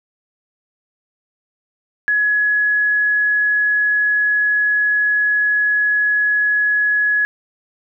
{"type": "tone", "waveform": "sine", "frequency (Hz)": 1686, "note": "G#6", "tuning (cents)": 26, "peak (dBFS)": -13, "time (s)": [2.08, 7.25], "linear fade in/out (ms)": 0, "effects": []}